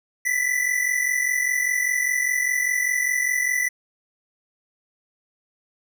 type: tone pair together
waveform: square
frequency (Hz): 1969 / 2014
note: B6 / B6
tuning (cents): -6 / +33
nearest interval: unison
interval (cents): 39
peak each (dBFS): -23 / -25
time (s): 0.25-3.69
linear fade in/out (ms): 10
effects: none